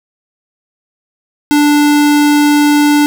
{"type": "tone", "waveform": "square", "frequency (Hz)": 293.7, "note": "D4", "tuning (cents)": 0, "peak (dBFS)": -7, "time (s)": [1.51, 3.06], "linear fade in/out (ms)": 0, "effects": []}